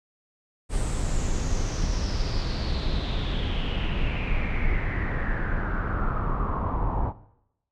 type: noise with low-pass filter sweep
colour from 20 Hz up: brown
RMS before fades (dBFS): -26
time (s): 0.69-7.13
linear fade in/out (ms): 50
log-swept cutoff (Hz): 8700 to 910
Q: 5.9
effects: noise-tail reverb RT60 0.8 s tail -17 dB re dry